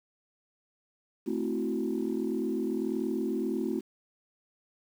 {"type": "chord", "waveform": "sine", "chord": "F# half-diminished seventh", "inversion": "first", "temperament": "equal", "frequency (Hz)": [220, 261.6, 329.6, 370], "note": ["A3", "C4", "E4", "F#4"], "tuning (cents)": [0, 0, 0, 0], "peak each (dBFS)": -33, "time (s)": [1.26, 3.81], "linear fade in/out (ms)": 20, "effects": ["tanh soft clip ceiling -20 dBFS", "9-bit"]}